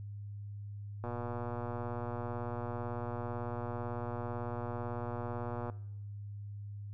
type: click train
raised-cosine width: 1 ms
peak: -26 dBFS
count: 560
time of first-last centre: 1.04-5.698 s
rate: 120 Hz
effects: noise-tail reverb RT60 0.8 s tail -19 dB re dry + added 102 Hz sine -41 dBFS peak until 6.93 s